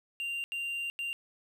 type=tone bursts at uneven times; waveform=triangle; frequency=2779 Hz; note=F7; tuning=9 cents flat; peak=-31 dBFS; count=3; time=0.2-0.44 / 0.52-0.9 / 0.99-1.13 s; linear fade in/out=0 ms; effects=12-bit